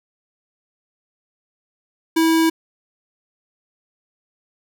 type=tone; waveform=square; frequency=325.2 Hz; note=E4; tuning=23 cents flat; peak=-14 dBFS; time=2.16-2.5 s; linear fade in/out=10 ms; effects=none